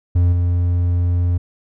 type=tone with level steps; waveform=triangle; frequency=87.8 Hz; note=F2; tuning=10 cents sharp; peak=-9 / -12 dBFS; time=0.15-1.38 s; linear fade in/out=10 ms; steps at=0.32 s; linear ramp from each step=10 ms; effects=none